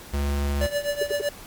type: tone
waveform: square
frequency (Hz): 71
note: C#2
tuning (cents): +42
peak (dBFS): -23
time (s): 0.13-0.67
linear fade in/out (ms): 10
type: tone with tremolo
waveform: square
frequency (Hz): 580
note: D5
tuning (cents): -22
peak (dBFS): -21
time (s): 0.61-1.29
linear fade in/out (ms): 2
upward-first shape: triangle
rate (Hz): 7.9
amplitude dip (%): 90
type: tone bursts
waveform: sine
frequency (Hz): 414.6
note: G#4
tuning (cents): -3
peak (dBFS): -23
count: 3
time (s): 1.01-1.216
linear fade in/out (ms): 5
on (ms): 20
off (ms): 73
effects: pink hiss -43 dBFS RMS until 1.46 s + MP3 96 kbps